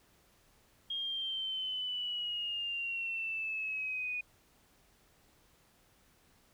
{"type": "exponential sweep", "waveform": "sine", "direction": "down", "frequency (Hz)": [3246, 2467], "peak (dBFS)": -34, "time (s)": [0.9, 4.21], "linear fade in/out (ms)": 5, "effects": ["pink hiss -67 dBFS RMS until 6.53 s"]}